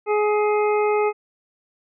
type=harmonic tone; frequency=420 Hz; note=G#4; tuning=19 cents sharp; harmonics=1 / 2 / 3 / 5 / 6; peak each=-18 / -24 / -28 / -32 / -34 dBFS; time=0.06-1.13 s; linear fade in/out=50 ms; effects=none